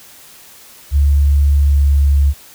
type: tone with pitch glide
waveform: sine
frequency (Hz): 71.3 to 70.64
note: C#2 to C#2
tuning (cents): +49 to +33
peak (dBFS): -8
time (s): 0.91-2.34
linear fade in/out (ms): 50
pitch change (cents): -16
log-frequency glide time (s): 1.69-1.77
effects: white hiss -41 dBFS RMS until 2.54 s